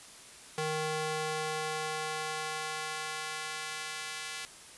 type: tone with high-pass filter sweep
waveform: square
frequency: 155.56 Hz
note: D#3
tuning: in tune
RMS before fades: -36 dBFS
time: 0.58-4.45 s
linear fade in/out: 0 ms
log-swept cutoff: 350 to 2000 Hz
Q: 0.77
effects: white hiss -51 dBFS RMS until 4.77 s + resampled to 24000 Hz